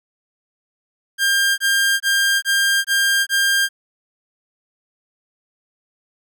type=tone bursts; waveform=sawtooth; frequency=1600 Hz; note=G6; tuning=35 cents sharp; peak=-11 dBFS; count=6; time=1.18-3.69 s; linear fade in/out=50 ms; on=400 ms; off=22 ms; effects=none